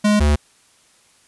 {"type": "tone pair in turn", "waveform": "square", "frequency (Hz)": [209, 73.89], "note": ["G#3", "D2"], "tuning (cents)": [11, 11], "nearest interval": "octave + tritone", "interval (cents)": 1800, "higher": "first", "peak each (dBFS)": -13, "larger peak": "neither", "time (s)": [[0.04, 0.2], [0.2, 0.36]], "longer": "neither", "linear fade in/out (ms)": 10, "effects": ["white hiss -55 dBFS RMS until 1.27 s", "resampled to 24000 Hz"]}